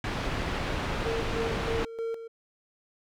pink low-pass noise, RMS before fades -31 dBFS, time 0.04-1.85 s, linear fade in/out 2 ms, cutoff 3100 Hz, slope 12 dB/octave
triangle tone with tremolo, 456.4 Hz, A#4, 37 cents flat, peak -27 dBFS, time 1.05-2.28 s, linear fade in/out 10 ms, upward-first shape square, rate 3.2 Hz, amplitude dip 65%
effects none

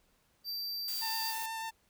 square tone, 4679 Hz, D8, 7 cents flat, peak -36 dBFS, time 0.44-1.34 s, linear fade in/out 50 ms
blue noise, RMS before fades -41 dBFS, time 0.88-1.46 s, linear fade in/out 2 ms
sawtooth tone with vibrato, 896 Hz, A5, 31 cents sharp, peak -33 dBFS, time 1.01-1.71 s, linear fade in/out 20 ms, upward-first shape sine, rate 8.2 Hz, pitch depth 10 cents each way
effects pink hiss -71 dBFS RMS until 1.89 s

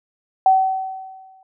sine tone with exponential decay, 761 Hz, F#5, 48 cents sharp, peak -8 dBFS, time 0.46-1.43 s, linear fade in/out 2 ms, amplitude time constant 210 ms, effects none

